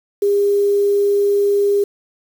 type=tone with quantisation; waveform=sine; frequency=404.5 Hz; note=G#4; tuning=46 cents flat; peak=-12 dBFS; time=0.22-1.84 s; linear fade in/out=5 ms; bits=6; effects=none